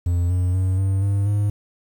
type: tone with pitch steps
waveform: triangle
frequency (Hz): 87.31 / 90.23 / 93.25 / 96.37 / 99.6 / 102.93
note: F2 / F#2 / F#2 / G2 / G2 / G#2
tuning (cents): 0 / -43 / +14 / -29 / +28 / -15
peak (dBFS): -15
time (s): 0.06-1.5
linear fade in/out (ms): 5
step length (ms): 240
effects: 8-bit